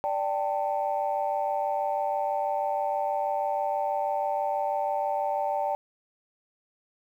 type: chord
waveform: sine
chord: D suspended fourth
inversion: none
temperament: equal with one note detuned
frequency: 587.3 / 784 / 890.2 Hz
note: D5 / G5 / A5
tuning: 0 / 0 / +20 cents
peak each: -29 / -28 / -30 dBFS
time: 0.04-5.75 s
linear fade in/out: 0 ms
effects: tanh soft clip ceiling -17 dBFS + 10-bit